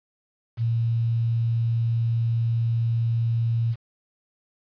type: tone with quantisation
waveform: sine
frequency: 115.6 Hz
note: A#2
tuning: 14 cents flat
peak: -20 dBFS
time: 0.57-3.76 s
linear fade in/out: 50 ms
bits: 8
effects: resampled to 11025 Hz